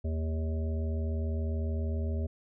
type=harmonic tone with a mistuned harmonic; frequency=79.8 Hz; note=D#2; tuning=44 cents sharp; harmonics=1 / 3 / 5 / 7 / 8; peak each=-29 / -39 / -43 / -46 / -47 dBFS; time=0.04-2.27 s; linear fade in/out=10 ms; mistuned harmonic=3; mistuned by=-52 cents; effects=none